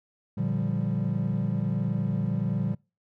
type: chord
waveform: triangle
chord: G minor seventh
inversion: first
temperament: equal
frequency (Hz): 116.54 / 146.83 / 174.61 / 196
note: Bb2 / D3 / F3 / G3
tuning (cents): 0 / 0 / 0 / 0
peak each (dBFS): -28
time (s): 0.37-2.75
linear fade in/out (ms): 10
effects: noise-tail reverb RT60 0.3 s tail -26 dB re dry + tanh soft clip ceiling -15 dBFS